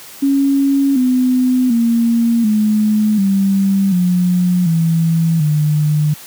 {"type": "tone with pitch steps", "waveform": "sine", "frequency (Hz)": [276.4, 253.5, 232.4, 213.1, 195.44, 179.22, 164.35, 150.71], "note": ["C#4", "B3", "A#3", "G#3", "G3", "F3", "E3", "D3"], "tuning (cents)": [-5, 45, -5, 45, -5, 45, -5, 45], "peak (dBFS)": -10, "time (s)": [0.22, 6.14], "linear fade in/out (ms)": 10, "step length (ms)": 740, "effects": ["white hiss -36 dBFS RMS until 6.26 s", "high-pass 100 Hz 12 dB/octave"]}